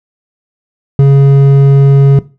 sine tone with hard clipping, 138.59 Hz, C#3, in tune, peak -3 dBFS, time 0.99-2.19 s, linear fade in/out 2 ms, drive 6 dB, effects noise-tail reverb RT60 0.3 s tail -17 dB re dry

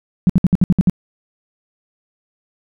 sine tone bursts, 181.6 Hz, F#3, 32 cents flat, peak -7 dBFS, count 8, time 0.27-0.897 s, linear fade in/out 0 ms, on 25 ms, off 61 ms, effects none

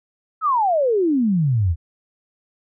sine exponential sweep, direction down, 1335 to 76.7 Hz, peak -15 dBFS, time 0.41-1.76 s, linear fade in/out 50 ms, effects none

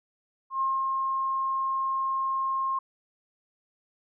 sine tone with ADSR envelope, 1068 Hz, C6, 35 cents sharp, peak -23 dBFS, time 0.5-2.79 s, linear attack 110 ms, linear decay 220 ms, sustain -2 dB, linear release 6 ms, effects none

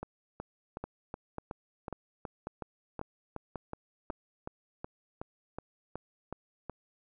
two click trains, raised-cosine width 1 ms, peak -23 / -24 dBFS, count 7 / 19, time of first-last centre 0.84-4.101 / 0.03-6.697 s, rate 1.84 / 2.7 Hz, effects none

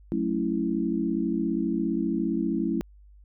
sine chord, F# minor seventh, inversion none, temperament equal, 185 / 220 / 277.2 / 329.6 Hz, F#3 / A3 / C#4 / E4, 0 / 0 / 0 / 0 cents, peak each -31 / -29 / -30 / -28 dBFS, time 0.12-2.81 s, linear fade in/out 0 ms, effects added 50 Hz sine -49 dBFS peak until 3.24 s

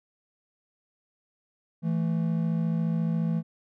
triangle tone pair together, 165.71 / 220 Hz, E3 / A3, +9 / 0 cents, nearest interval perfect fourth, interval 491 cents, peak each -23 / -28 dBFS, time 1.82-3.43 s, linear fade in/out 50 ms, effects none

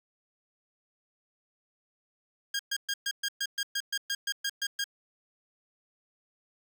15% pulse tone bursts, 1618 Hz, G#6, 46 cents flat, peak -22 dBFS, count 14, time 2.54-4.842 s, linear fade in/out 5 ms, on 53 ms, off 120 ms, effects none

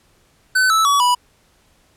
square tone with pitch steps, 1515 / 1311.3 / 1135 / 982.4 Hz, F#6 / E6 / C#6 / B5, +40 / -9 / +41 / -9 cents, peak -13 dBFS, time 0.55-1.15 s, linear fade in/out 10 ms, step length 150 ms, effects pink hiss -57 dBFS RMS until 1.96 s + low-pass 12000 Hz 12 dB/octave

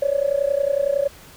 sine tone with amplitude modulation, 562 Hz, C#5, 24 cents sharp, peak -13 dBFS, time 0.02-1.08 s, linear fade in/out 5 ms, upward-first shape sine, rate 30.9 Hz, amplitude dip 90%, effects tanh soft clip ceiling -9 dBFS + pink hiss -45 dBFS RMS until 1.36 s

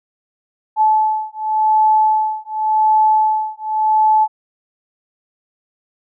sine beating tone pair, 865 / 865.89 Hz, A5 / A5, -30 / -28 cents, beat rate 0.89 Hz, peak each -15 dBFS, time 0.76-4.28 s, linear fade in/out 50 ms, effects none

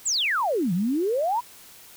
sine exponential two-way sweep, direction down then up, 8372 to 164.81 to 1008 Hz, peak -21 dBFS, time 0.05-1.41 s, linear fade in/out 20 ms, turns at 0.73 s, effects white hiss -48 dBFS RMS until 1.96 s

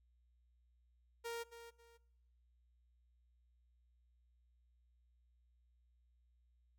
sawtooth tone with echo, 466.2 Hz, A#4, in tune, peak -38 dBFS, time 1.24-1.44 s, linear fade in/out 20 ms, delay 270 ms, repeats 2, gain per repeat -11 dB, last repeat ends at 1.98 s, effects noise-tail reverb RT60 1.0 s tail -22 dB re dry + added 60 Hz sine -70 dBFS peak until 6.78 s

